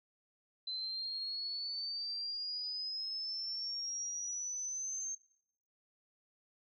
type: exponential sweep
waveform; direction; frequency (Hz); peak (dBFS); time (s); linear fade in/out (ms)
sine; up; 4045 to 6380; -37; 0.67-5.15; 5
effects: noise-tail reverb RT60 0.8 s tail -23 dB re dry